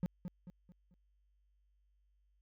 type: tone with echo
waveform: triangle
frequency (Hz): 178.9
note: F3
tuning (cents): +42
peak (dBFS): -29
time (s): 0.03-0.06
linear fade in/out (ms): 0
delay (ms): 220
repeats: 4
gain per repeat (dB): -8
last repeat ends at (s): 0.94
effects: added 50 Hz sine -70 dBFS peak until 2.41 s